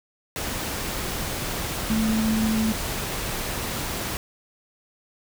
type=tone in noise; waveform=sine; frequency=220 Hz; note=A3; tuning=in tune; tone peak=-20 dBFS; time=1.9-2.72 s; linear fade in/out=0 ms; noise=pink; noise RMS=-29 dBFS; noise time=0.36-4.17 s; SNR=+6 dB; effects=none